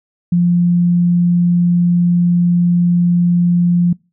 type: tone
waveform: sine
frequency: 174.61 Hz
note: F3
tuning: in tune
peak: -9 dBFS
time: 0.32-3.93 s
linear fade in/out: 5 ms
effects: noise-tail reverb RT60 0.3 s tail -26 dB re dry